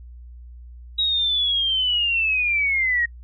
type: linear sweep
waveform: sine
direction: down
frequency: 3828 to 1864.7 Hz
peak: -18 dBFS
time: 0.98-3.06 s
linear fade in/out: 10 ms
effects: noise-tail reverb RT60 0.1 s tail -25 dB re dry + added 60 Hz sine -38 dBFS peak until 3.23 s